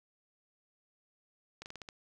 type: slowing click train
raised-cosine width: 0.2 ms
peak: -27 dBFS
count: 6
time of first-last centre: 1.62-1.888 s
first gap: 39 ms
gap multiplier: 1.16
effects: none